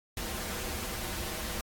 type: noise with comb filter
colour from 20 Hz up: pink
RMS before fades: -36 dBFS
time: 0.17-1.61 s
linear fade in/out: 2 ms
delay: 7.1 ms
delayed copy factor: -0.75
effects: AAC 64 kbps